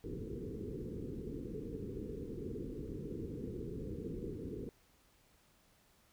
white low-pass noise, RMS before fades -43 dBFS, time 0.04-4.69 s, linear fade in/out 0 ms, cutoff 470 Hz, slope 96 dB/octave, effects pink hiss -69 dBFS RMS until 6.12 s

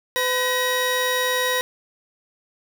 25% pulse tone pair together, 504.8 / 1906 Hz, B4 / A#6, +38 / +38 cents, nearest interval octave + major seventh, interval 2300 cents, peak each -19 / -19 dBFS, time 0.16-1.61 s, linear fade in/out 0 ms, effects none

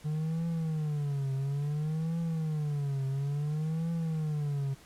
triangle tone with vibrato, 150 Hz, D3, 37 cents sharp, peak -27 dBFS, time 0.04-4.75 s, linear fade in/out 20 ms, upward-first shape triangle, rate 0.58 Hz, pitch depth 200 cents each way, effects pink hiss -56 dBFS RMS until 4.85 s + low-pass 12000 Hz 12 dB/octave

